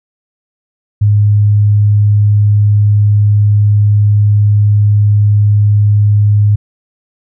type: tone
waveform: sine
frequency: 103.83 Hz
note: G#2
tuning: in tune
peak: -5 dBFS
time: 1.01-6.56 s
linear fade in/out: 10 ms
effects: none